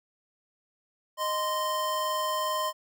square tone pair together, 619 / 1039.1 Hz, D#5 / C6, -9 / -12 cents, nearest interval major sixth, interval 897 cents, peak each -33 / -29 dBFS, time 1.17-2.73 s, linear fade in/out 50 ms, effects none

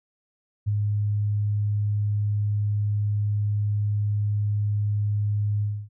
sine tone with ADSR envelope, 103.83 Hz, G#2, in tune, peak -19 dBFS, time 0.66-5.89 s, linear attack 22 ms, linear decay 18 ms, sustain -2 dB, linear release 270 ms, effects none

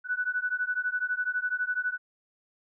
sine beating tone pair, 1480 / 1492 Hz, F#6 / F#6, 0 / +14 cents, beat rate 12 Hz, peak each -30 dBFS, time 0.04-1.98 s, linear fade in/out 50 ms, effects none

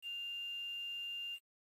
sine tone with quantisation, 2797 Hz, F7, 2 cents sharp, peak -40 dBFS, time 0.02-1.39 s, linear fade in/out 50 ms, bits 10, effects AAC 48 kbps

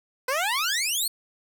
15% pulse exponential sweep, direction up, 493.9 to 4476 Hz, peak -17 dBFS, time 0.28-1.08 s, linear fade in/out 5 ms, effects 8-bit

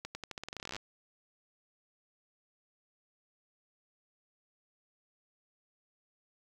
accelerating click train, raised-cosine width 0.2 ms, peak -23 dBFS, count 20, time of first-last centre 0.05-0.765 s, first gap 100 ms, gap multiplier 0.87, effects 9-bit

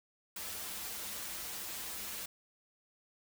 white noise with comb filter, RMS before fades -42 dBFS, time 0.36-2.26 s, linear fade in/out 5 ms, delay 7.3 ms, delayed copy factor -0.7, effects none

